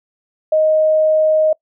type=tone; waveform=sine; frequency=624 Hz; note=D#5; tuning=5 cents sharp; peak=-10 dBFS; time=0.52-1.53 s; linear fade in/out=5 ms; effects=noise-tail reverb RT60 0.1 s tail -24 dB re dry